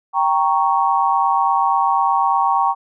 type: chord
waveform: sine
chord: G diminished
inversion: none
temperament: equal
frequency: 784 / 932.3 / 1108.7 Hz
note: G5 / Bb5 / Db6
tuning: 0 / 0 / 0 cents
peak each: -18 / -18 / -18 dBFS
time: 0.13-2.75 s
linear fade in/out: 50 ms
effects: none